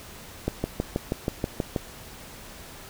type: click train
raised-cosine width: 2 ms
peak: -11 dBFS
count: 9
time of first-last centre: 0.48-1.762 s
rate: 6.24 Hz
effects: pink hiss -44 dBFS RMS until 2.89 s